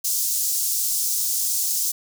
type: high-pass noise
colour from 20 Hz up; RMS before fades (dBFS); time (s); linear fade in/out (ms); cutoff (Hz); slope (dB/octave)
pink; -23; 0.04-1.92; 10; 5700; 24
effects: none